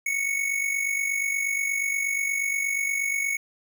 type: tone with amplitude modulation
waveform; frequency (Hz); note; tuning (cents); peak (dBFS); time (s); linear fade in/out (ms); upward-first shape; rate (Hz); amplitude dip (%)
square; 2216; C#7; -1; -22; 0.06-3.37; 5; sine; 48.4; 60
effects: none